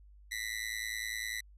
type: tone with amplitude modulation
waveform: sawtooth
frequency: 1979 Hz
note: B6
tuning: 3 cents sharp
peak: -28 dBFS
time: 0.31-1.41 s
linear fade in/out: 10 ms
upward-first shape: sine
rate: 110 Hz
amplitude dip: 100%
effects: added 50 Hz sine -54 dBFS peak until 1.57 s + resampled to 32000 Hz